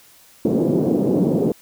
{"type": "band-pass noise", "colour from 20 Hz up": "pink", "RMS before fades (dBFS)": -18, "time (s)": [0.45, 1.52], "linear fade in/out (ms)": 2, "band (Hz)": [170, 480], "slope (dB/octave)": 24, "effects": ["white hiss -50 dBFS RMS until 1.61 s"]}